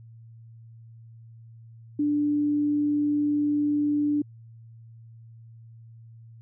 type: tone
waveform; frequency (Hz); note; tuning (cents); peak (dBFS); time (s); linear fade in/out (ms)
sine; 293.7; D4; 0; -21; 1.99-4.22; 5
effects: added 114 Hz sine -45 dBFS peak until 6.41 s